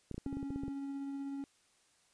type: clicks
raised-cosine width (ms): 3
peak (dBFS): -28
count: 11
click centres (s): 0.113 / 0.144 / 0.18 / 0.264 / 0.328 / 0.37 / 0.429 / 0.505 / 0.56 / 0.635 / 0.681
type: tone with tremolo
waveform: triangle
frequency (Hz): 277.2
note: C#4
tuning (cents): 0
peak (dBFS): -35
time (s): 0.26-1.44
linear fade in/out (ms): 0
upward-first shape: triangle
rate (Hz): 16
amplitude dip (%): 25
effects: white hiss -70 dBFS RMS until 2.13 s + resampled to 22050 Hz